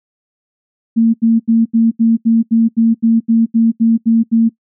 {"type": "tone bursts", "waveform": "sine", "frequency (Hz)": 227.6, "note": "A#3", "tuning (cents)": -41, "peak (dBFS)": -7, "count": 14, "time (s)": [0.96, 4.494], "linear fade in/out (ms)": 20, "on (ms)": 180, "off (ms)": 78, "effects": ["noise-tail reverb RT60 0.1 s tail -21 dB re dry"]}